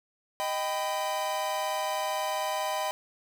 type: chord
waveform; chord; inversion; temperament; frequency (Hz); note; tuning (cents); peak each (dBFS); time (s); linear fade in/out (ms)
45% pulse; Eb augmented; none; equal with one note detuned; 622.3 / 784 / 999.8; Eb5 / G5 / B5; 0 / 0 / +21; -33; 0.4-2.91; 0
effects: none